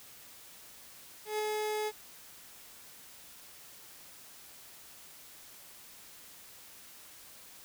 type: tone with ADSR envelope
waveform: 30% pulse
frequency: 426.2 Hz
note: G#4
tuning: 45 cents sharp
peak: -27 dBFS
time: 1.25-1.92 s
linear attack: 140 ms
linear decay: 6 ms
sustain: -2 dB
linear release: 45 ms
effects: white hiss -53 dBFS RMS until 7.64 s